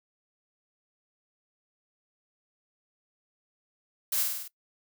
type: noise with echo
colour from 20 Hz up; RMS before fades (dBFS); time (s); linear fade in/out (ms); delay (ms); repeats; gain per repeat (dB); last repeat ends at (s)
blue; -28; 4.12-4.23; 5; 50; 5; -3; 4.48
effects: noise-tail reverb RT60 0.1 s tail -21 dB re dry